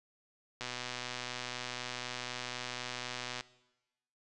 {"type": "click train", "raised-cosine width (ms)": 0.2, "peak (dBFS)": -21, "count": 348, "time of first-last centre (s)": [0.61, 3.408], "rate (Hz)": 124, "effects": ["noise-tail reverb RT60 1.0 s tail -19 dB re dry", "resampled to 24000 Hz"]}